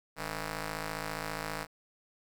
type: ring-modulated tone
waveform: 5% pulse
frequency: 159.3 Hz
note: D#3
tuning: 41 cents sharp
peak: -21 dBFS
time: 0.16-1.67 s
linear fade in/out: 50 ms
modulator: 346 Hz
effects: none